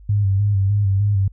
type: tone with vibrato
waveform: sine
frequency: 100 Hz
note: G2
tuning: 35 cents sharp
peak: -14 dBFS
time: 0.09-1.28 s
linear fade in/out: 5 ms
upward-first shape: square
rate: 3.3 Hz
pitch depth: 47 cents each way
effects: added 50 Hz sine -40 dBFS peak until 1.32 s